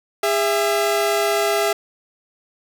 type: tone pair together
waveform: sawtooth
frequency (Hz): 407.4 / 667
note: G#4 / E5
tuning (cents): -33 / +20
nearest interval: major sixth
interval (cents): 853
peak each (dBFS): -16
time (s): 0.23-1.73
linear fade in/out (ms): 5
effects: none